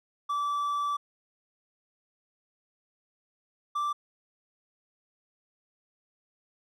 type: tone pair in turn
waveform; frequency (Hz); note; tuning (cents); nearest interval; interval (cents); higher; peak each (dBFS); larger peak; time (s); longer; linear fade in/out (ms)
triangle; 1159 / 1172.5; D6 / D6; -23 / -3; unison; 20; second; -25; neither; 0.29-0.97 / 3.75-3.93; first; 10
effects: none